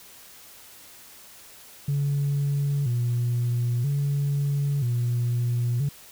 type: tone with vibrato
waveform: sine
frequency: 130.81 Hz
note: C3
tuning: in tune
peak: -20 dBFS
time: 1.88-5.89 s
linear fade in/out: 5 ms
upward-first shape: square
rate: 0.51 Hz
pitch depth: 140 cents each way
effects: tanh soft clip ceiling -19 dBFS + white hiss -48 dBFS RMS until 6.11 s